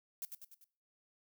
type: noise with echo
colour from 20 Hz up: violet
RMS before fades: -41 dBFS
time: 0.22-0.25 s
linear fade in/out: 0 ms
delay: 98 ms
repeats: 4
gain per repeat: -5 dB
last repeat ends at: 0.642 s
effects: noise-tail reverb RT60 0.4 s tail -19 dB re dry